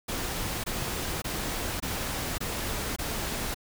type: noise bursts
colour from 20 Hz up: pink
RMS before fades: -32 dBFS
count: 6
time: 0.08-3.545 s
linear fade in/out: 10 ms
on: 560 ms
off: 21 ms
effects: none